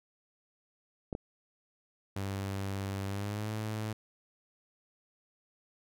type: clicks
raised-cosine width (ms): 2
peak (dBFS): -22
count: 2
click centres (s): 1.128 / 1.151
type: tone with pitch glide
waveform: sawtooth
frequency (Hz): 98 to 108.11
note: G2 to A2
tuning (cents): 0 to -30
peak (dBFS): -30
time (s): 2.16-3.93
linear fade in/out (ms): 5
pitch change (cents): +170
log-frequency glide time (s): 3.07-3.51
effects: none